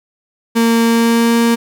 35% pulse tone with pitch glide, 230 to 232.7 Hz, A#3 to A#3, -23 to -3 cents, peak -8 dBFS, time 0.55-1.56 s, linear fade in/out 20 ms, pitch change +20 cents, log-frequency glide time 0.83-1.38 s, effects none

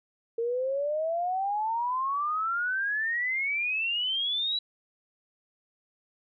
sine exponential sweep, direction up, 455.6 to 3951 Hz, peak -26 dBFS, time 0.38-4.59 s, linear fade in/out 5 ms, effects none

